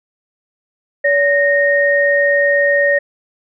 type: tone pair together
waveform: sine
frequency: 570 / 1854.1 Hz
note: C#5 / A#6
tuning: +48 / -10 cents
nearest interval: octave + minor sixth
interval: 2042 cents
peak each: -13 dBFS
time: 1.04-2.99 s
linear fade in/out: 10 ms
effects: none